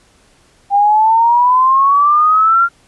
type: exponential sweep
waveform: sine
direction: up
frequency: 795 to 1396.9 Hz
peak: -7 dBFS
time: 0.7-2.69 s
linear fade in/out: 50 ms
effects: pink hiss -51 dBFS RMS until 2.87 s + resampled to 24000 Hz